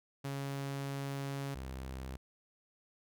sawtooth tone pair in turn, 138.59 / 65.41 Hz, C#3 / C2, 0 / 0 cents, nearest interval octave + minor second, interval 1300 cents, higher first, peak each -33 / -37 dBFS, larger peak first, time 0.24-1.55 / 1.55-2.17 s, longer first, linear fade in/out 10 ms, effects none

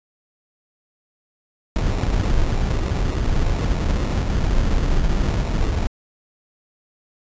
brown noise with sample-and-hold, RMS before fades -19 dBFS, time 1.76-5.87 s, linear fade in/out 0 ms, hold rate 1575 Hz, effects resampled to 16000 Hz

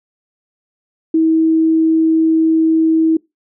sine tone, 321.7 Hz, E4, 42 cents flat, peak -9 dBFS, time 1.14-3.17 s, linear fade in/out 5 ms, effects noise-tail reverb RT60 0.2 s tail -24 dB re dry

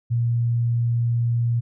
sine tone, 118.1 Hz, A#2, 23 cents sharp, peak -18 dBFS, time 0.1-1.61 s, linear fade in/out 20 ms, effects none

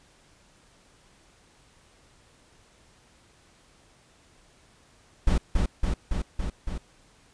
brown noise with echo, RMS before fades -20 dBFS, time 5.27-5.38 s, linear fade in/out 5 ms, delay 280 ms, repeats 5, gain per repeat -2 dB, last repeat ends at 6.78 s, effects pink hiss -59 dBFS RMS until 7.33 s + resampled to 22050 Hz

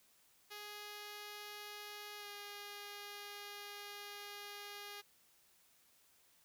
5% pulse tone with pitch glide, 415.3 to 409.3 Hz, G#4 to G#4, 0 to -25 cents, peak -36 dBFS, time 0.5-5.02 s, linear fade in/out 20 ms, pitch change -25 cents, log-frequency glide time 2.18-2.27 s, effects white hiss -70 dBFS RMS until 6.44 s

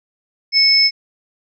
sine tone pair together, 2200 / 5233 Hz, C#7 / E8, -14 / -14 cents, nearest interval octave + minor third, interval 1500 cents, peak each -17 / -10 dBFS, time 0.52-0.91 s, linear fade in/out 50 ms, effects none

